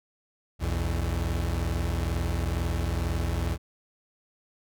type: tone pair together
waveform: 35% pulse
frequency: 61.74 / 83.94 Hz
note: B1 / E2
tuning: 0 / +32 cents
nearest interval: perfect fourth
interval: 532 cents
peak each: -27 dBFS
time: 0.59-3.58 s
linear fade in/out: 50 ms
effects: none